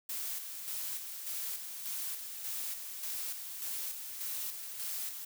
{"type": "noise with tremolo", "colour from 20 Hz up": "blue", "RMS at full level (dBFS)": -38, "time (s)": [0.09, 5.25], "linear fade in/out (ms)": 5, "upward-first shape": "square", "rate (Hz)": 1.7, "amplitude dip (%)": 45, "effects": []}